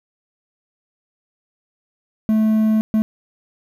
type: tone bursts at uneven times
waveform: triangle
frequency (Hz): 217.8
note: A3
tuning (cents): -17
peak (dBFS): -11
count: 2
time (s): 2.29-2.81 / 2.94-3.02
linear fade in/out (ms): 0
effects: 8-bit